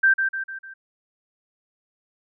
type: tone with echo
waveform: sine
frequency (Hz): 1568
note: G6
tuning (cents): 0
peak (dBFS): -13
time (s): 0.03-0.14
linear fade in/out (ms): 10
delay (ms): 150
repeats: 4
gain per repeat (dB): -6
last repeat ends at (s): 0.74
effects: none